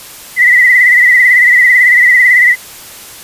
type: tone with vibrato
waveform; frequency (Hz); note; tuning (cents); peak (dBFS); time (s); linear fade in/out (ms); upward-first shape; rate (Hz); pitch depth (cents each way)
sine; 1975.5; B6; 0; -3; 0.36-2.56; 50; sine; 18; 63
effects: white hiss -31 dBFS RMS until 3.23 s + resampled to 32000 Hz